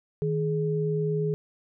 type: tone pair together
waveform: sine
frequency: 157.2 / 419.7 Hz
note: D#3 / G#4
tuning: +18 / +18 cents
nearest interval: octave + perfect fourth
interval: 1700 cents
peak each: -26 / -27 dBFS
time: 0.22-1.34 s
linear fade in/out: 0 ms
effects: none